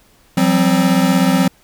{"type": "chord", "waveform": "square", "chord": "F suspended second", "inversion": "none", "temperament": "equal with one note detuned", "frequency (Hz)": [174.61, 190.97, 261.6], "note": ["F3", "G3", "C4"], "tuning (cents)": [0, -45, 0], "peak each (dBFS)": [-17, -16, -16], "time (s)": [0.37, 1.48], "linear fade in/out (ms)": 5, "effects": ["pink hiss -52 dBFS RMS until 1.63 s"]}